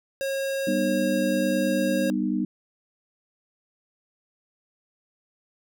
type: tone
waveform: square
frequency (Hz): 543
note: C#5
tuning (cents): -36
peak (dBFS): -26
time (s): 0.21-2.1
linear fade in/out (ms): 0
type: chord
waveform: sine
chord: G augmented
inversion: none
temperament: just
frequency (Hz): 196 / 245 / 306.2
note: G3 / B3 / D#4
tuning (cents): 0 / -14 / -28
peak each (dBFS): -27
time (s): 0.67-2.45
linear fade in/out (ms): 5
effects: none